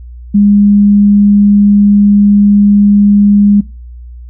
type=tone; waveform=sine; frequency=203.9 Hz; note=G#3; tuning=32 cents flat; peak=-3 dBFS; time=0.34-3.61 s; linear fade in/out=10 ms; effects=noise-tail reverb RT60 0.3 s tail -22 dB re dry + added 60 Hz sine -26 dBFS peak until 4.29 s